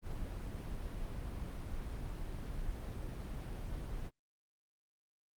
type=noise; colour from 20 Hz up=brown; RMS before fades=-41 dBFS; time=0.02-4.11 s; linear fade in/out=50 ms; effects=Opus 32 kbps